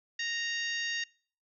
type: harmonic tone with a mistuned harmonic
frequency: 930 Hz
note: A#5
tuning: 4 cents flat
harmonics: 2 / 3 / 4 / 5 / 6 / 7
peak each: -34 / -38 / -40 / -42 / -44 / -45 dBFS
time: 0.19-1.04 s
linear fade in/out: 5 ms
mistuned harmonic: 7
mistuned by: +15 cents
effects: noise-tail reverb RT60 0.5 s tail -26 dB re dry